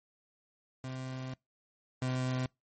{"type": "tone pair in turn", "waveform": "30% pulse", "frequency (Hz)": [129.9, 128.19], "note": ["C3", "C3"], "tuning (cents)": [-12, -35], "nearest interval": "unison", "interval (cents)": 23, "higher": "first", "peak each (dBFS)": [-35, -28], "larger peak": "second", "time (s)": [[0.84, 1.34], [2.02, 2.46]], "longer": "first", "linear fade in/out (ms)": 2, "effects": ["noise-tail reverb RT60 0.2 s tail -26 dB re dry", "MP3 32 kbps"]}